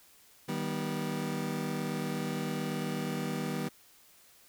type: chord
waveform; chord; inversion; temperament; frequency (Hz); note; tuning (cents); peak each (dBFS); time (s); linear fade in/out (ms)
30% pulse; Eb augmented; none; just; 155.56 / 194.45 / 243.1; Eb3 / G3 / B3; 0 / -14 / -27; -34; 0.48-3.69; 10
effects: white hiss -60 dBFS RMS until 4.48 s